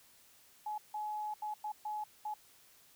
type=tone bursts at uneven times; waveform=sine; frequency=847 Hz; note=G#5; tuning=34 cents sharp; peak=-36 dBFS; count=6; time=0.66-0.78 / 0.94-1.34 / 1.42-1.54 / 1.64-1.72 / 1.85-2.04 / 2.25-2.34 s; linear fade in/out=5 ms; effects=white hiss -63 dBFS RMS until 2.95 s